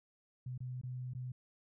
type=tone with dropouts; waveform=sine; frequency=126.2 Hz; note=B2; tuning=38 cents sharp; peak=-39 dBFS; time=0.46-1.32 s; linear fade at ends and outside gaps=5 ms; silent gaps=0.578-0.604 / 0.814-0.834 / 1.136-1.149 s; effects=none